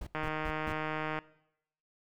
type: noise bursts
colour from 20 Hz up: brown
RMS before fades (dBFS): -39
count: 4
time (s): 0.01-0.726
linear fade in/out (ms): 5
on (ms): 59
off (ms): 160
type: click train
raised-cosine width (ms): 0.5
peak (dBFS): -20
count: 162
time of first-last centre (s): 0.15-1.189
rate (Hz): 155
effects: noise-tail reverb RT60 0.8 s tail -20 dB re dry